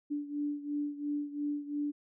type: beating tone pair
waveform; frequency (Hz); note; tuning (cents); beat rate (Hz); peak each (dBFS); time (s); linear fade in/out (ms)
sine; 291 / 293.9; D4 / D4; -16 / +1; 2.9; -34 / -38; 0.1-1.92; 20
effects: none